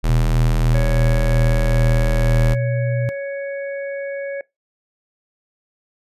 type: tone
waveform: square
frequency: 39.94 Hz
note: D#1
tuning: 46 cents sharp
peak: -16 dBFS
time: 0.03-2.55 s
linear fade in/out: 20 ms
type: tone with pitch glide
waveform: sine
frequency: 123.47 to 121.42 Hz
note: B2 to B2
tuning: 0 to -29 cents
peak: -18 dBFS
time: 0.09-3.09 s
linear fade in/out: 0 ms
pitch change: -29 cents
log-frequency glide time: 0.26-2.34 s
type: harmonic tone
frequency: 557 Hz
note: C#5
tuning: 8 cents sharp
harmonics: 1 / 3 / 4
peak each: -24 / -34 / -37 dBFS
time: 0.74-4.41 s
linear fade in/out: 2 ms
effects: noise-tail reverb RT60 0.2 s tail -22 dB re dry + resampled to 32000 Hz